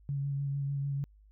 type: tone with vibrato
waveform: sine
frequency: 140 Hz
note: C#3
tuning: 18 cents sharp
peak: -30 dBFS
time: 0.09-1.04 s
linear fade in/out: 0 ms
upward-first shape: sine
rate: 6.7 Hz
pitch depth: 19 cents each way
effects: added 51 Hz sine -56 dBFS peak until 1.31 s